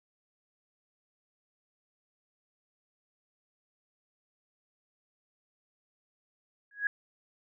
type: tone with exponential growth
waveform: sine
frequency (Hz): 1661.2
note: G#6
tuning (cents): 0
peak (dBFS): -22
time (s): 6.71-6.87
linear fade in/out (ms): 2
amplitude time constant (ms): 34
effects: none